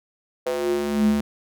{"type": "tone with high-pass filter sweep", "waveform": "square", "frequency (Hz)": 72, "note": "D2", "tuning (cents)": -34, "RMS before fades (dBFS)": -22, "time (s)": [0.46, 1.21], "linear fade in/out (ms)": 5, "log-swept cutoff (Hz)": [510, 170], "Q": 5.7, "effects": []}